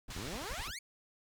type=noise with tremolo; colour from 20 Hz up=brown; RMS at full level=-42 dBFS; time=0.08-0.74 s; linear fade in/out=2 ms; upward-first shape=sine; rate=12 Hz; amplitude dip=100%
type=band-pass noise; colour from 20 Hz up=white; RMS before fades=-47 dBFS; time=0.1-0.68 s; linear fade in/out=5 ms; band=690 to 5500 Hz; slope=12 dB/octave
type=exponential sweep; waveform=15% pulse; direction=up; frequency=73.42 to 2331 Hz; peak=-35 dBFS; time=0.15-0.79 s; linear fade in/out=5 ms
effects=none

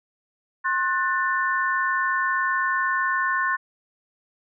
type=chord; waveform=sine; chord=F# diminished; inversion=second; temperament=just; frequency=1065.6 / 1480 / 1776 Hz; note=C6 / F#6 / A6; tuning=+31 / 0 / +16 cents; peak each=-24 / -26 / -25 dBFS; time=0.64-3.57 s; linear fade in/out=20 ms; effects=none

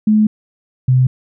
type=tone pair in turn; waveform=sine; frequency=214.1 / 128.33 Hz; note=A3 / C3; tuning=-47 / -33 cents; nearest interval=major sixth; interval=886 cents; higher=first; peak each=-8 dBFS; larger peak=neither; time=0.07-0.27 / 0.88-1.07 s; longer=first; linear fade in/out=5 ms; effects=none

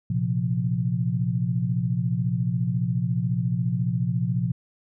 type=chord; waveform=sine; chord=Bb suspended second; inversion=none; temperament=equal; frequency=116.54 / 130.81 / 174.61 Hz; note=Bb2 / C3 / F3; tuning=0 / 0 / 0 cents; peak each=-26 dBFS; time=0.1-4.52 s; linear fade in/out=5 ms; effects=none

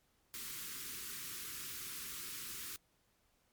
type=band-stop noise; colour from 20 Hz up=white; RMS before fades=-45 dBFS; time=0.34-2.76 s; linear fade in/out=0 ms; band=430 to 1100 Hz; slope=48 dB/octave; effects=pink hiss -75 dBFS RMS until 3.52 s + MP3 96 kbps

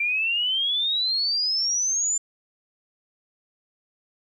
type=exponential sweep; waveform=sine; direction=up; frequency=2349 to 7220 Hz; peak=-21 dBFS; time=0-2.18 s; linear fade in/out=5 ms; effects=10-bit

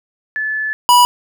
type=tone pair in turn; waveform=sine / square; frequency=1733 / 978 Hz; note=A6 / B5; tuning=-27 / -17 cents; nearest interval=minor seventh; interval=990 cents; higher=first; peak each=-17 / -7 dBFS; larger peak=second; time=0.36-0.73 / 0.89-1.05 s; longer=first; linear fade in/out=0 ms; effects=none

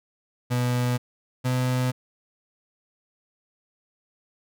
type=tone pair in turn; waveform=35% pulse; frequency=123.47 / 126.87 Hz; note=B2 / B2; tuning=0 / +47 cents; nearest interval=unison; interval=47 cents; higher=second; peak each=-20 dBFS; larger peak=neither; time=0.5-0.98 / 1.44-1.92 s; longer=neither; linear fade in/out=20 ms; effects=none

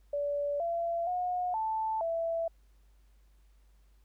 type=tone with pitch steps; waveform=sine; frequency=576 / 679 / 722 / 880 / 664 Hz; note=D5 / F5 / F#5 / A5 / E5; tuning=-34 / -49 / -43 / 0 / +12 cents; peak=-29 dBFS; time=0.13-2.48 s; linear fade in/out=5 ms; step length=470 ms; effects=added 50 Hz sine -59 dBFS peak until 4.04 s + pink hiss -74 dBFS RMS until 4.04 s

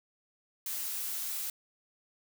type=noise; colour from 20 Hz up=blue; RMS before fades=-36 dBFS; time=0.66-1.5 s; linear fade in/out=2 ms; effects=none

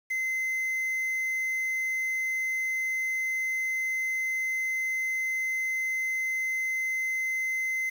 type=tone with quantisation; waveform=triangle; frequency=2062 Hz; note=C7; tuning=26 cents flat; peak=-25 dBFS; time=0.1-7.9 s; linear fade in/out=10 ms; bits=8; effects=none

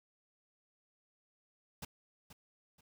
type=noise with echo; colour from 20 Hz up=pink; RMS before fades=-44 dBFS; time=1.82-1.85 s; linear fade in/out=5 ms; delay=480 ms; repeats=2; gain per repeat=-11 dB; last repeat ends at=2.81 s; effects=none

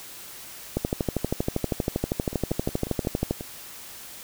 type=two click trains; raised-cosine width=2 ms; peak=-10 / -20 dBFS; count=33 / 7; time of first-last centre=0.77-3.31 / 2.33-3.409 s; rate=12.6 / 5.56 Hz; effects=white hiss -42 dBFS RMS until 4.23 s

